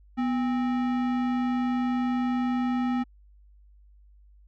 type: tone with sample-and-hold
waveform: sine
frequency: 247.5 Hz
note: B3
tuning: 4 cents sharp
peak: -23 dBFS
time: 0.17-3.04 s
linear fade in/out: 20 ms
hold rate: 1050 Hz
effects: added 50 Hz sine -52 dBFS peak until 4.47 s + low-pass 2000 Hz 12 dB/octave